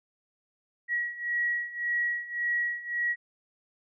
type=beating tone pair; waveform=sine; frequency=1913 / 1914.8 Hz; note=A#6 / A#6; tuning=+44 / +46 cents; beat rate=1.8 Hz; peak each=-32 / -29 dBFS; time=0.88-3.16 s; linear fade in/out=50 ms; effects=none